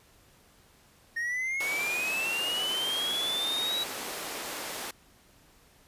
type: linear sweep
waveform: triangle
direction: up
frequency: 1840 to 3906 Hz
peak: -27 dBFS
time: 1.16-3.84 s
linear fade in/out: 10 ms
type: high-pass noise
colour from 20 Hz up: pink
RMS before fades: -37 dBFS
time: 1.6-4.91 s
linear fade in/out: 5 ms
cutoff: 370 Hz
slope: 12 dB/octave
effects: pink hiss -60 dBFS RMS until 5.87 s + resampled to 32000 Hz